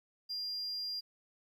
triangle tone, 4800 Hz, D8, 37 cents sharp, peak -34 dBFS, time 0.29-1.01 s, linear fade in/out 20 ms, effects tanh soft clip ceiling -31 dBFS + 12-bit

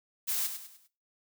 blue noise with echo, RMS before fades -31 dBFS, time 0.27-0.48 s, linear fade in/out 20 ms, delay 100 ms, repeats 4, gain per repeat -8 dB, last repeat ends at 0.88 s, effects noise-tail reverb RT60 0.3 s tail -17 dB re dry

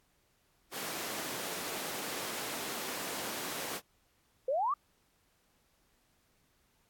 pink high-pass noise, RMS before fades -39 dBFS, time 0.71-3.81 s, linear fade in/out 50 ms, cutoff 290 Hz, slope 12 dB/octave
sine exponential sweep, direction up, 497.2 to 1228 Hz, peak -28 dBFS, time 4.48-4.74 s, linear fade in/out 5 ms
effects pink hiss -72 dBFS RMS until 6.89 s + AAC 64 kbps

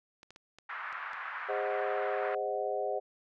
clicks, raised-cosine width 0.2 ms, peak -34 dBFS, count 6, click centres 0.231 / 0.306 / 0.361 / 0.586 / 0.927 / 1.133 s
pink band-pass noise, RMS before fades -40 dBFS, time 0.69-2.35 s, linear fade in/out 5 ms, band 1100 to 1800 Hz, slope 24 dB/octave
sine chord, Ab dominant seventh, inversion none, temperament equal with one note detuned, 408.2 / 523.3 / 622.3 / 740 Hz, Ab4 / C5 / Eb5 / Gb5, -30 / 0 / 0 / 0 cents, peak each -36 dBFS, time 1.48-3 s, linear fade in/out 20 ms
effects none

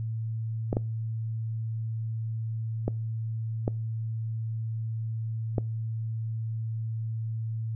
clicks, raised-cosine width 2 ms, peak -13 dBFS, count 5, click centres 0.729 / 0.769 / 2.88 / 3.679 / 5.582 s, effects noise-tail reverb RT60 0.4 s tail -24 dB re dry + added 112 Hz sine -29 dBFS peak until 7.75 s

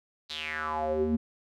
square tone with band-pass filter sweep, 77.78 Hz, D#2, in tune, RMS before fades -30 dBFS, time 0.29-1.17 s, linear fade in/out 20 ms, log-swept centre 4200 to 230 Hz, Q 5.7, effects none

